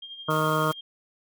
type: tone with tremolo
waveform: sine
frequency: 3211 Hz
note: G7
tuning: 41 cents sharp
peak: -36 dBFS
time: 0.02-0.81 s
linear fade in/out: 5 ms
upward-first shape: sine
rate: 12 Hz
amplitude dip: 55%
type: harmonic tone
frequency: 155.56 Hz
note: D#3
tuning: in tune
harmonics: 1 / 2 / 3 / 4 / 6 / 7 / 8 / 9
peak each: -28 / -32 / -30 / -30 / -34 / -29 / -28 / -31 dBFS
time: 0.28-0.72 s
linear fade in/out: 10 ms
type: noise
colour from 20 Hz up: white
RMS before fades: -41 dBFS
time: 0.3-0.73 s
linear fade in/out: 5 ms
effects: none